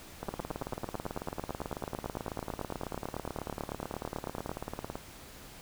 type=two click trains; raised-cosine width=1 ms; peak=-22 / -20 dBFS; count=87 / 39; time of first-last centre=0.23-4.955 / 0.29-4.494 s; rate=18.2 / 9.04 Hz; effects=pink hiss -50 dBFS RMS until 5.61 s